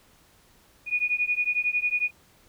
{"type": "beating tone pair", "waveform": "sine", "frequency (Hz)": [2454, 2465], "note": ["D#7", "D#7"], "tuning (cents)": [-25, -17], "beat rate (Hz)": 11, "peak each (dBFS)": -26, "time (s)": [0.86, 2.11], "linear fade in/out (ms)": 50, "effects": ["pink hiss -59 dBFS RMS until 2.48 s"]}